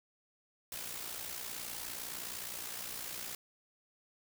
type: noise with amplitude modulation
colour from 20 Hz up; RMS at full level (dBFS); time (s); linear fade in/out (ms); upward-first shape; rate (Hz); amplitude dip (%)
white; -40; 0.72-3.35; 2; sine; 59.5; 55
effects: none